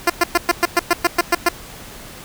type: tone bursts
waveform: 10% pulse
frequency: 346.5 Hz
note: F4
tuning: 14 cents flat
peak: -3 dBFS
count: 11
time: 0.07-1.489 s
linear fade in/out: 5 ms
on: 29 ms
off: 110 ms
effects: pink hiss -37 dBFS RMS until 2.24 s